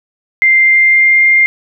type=tone with pitch glide; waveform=sine; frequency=2093 to 2109 Hz; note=C7 to C7; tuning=0 to +13 cents; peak=-5 dBFS; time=0.42-1.46 s; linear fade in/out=0 ms; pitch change=+13 cents; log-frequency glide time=0.59-1.21 s; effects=none